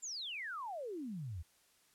sine exponential sweep, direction down, 7490 to 74.8 Hz, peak -40 dBFS, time 0.02-1.43 s, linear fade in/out 20 ms, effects white hiss -70 dBFS RMS until 1.94 s + low-pass 12000 Hz 12 dB/octave

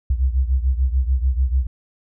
sine beating tone pair, 62.9 / 69.7 Hz, B1 / C#2, +32 / +10 cents, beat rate 6.8 Hz, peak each -17 / -21 dBFS, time 0.1-1.67 s, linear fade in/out 5 ms, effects none

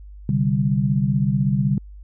sine chord, C suspended second, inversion none, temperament equal, 130.81 / 146.83 / 196 Hz, C3 / D3 / G3, 0 / 0 / 0 cents, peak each -21 dBFS, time 0.29-1.78 s, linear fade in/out 2 ms, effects added 50 Hz sine -37 dBFS peak until 2.03 s

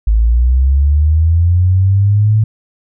sine linear sweep, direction up, 52.2 to 110.1 Hz, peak -7 dBFS, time 0.07-2.44 s, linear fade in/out 5 ms, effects none

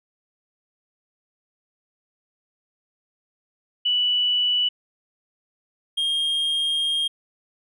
sine / triangle tone pair in turn, 2960 / 3228 Hz, F#7 / G#7, 0 / -50 cents, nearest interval major second, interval 150 cents, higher second, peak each -18 / -19 dBFS, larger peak first, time 3.85-4.69 / 5.97-7.08 s, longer second, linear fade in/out 10 ms, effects none

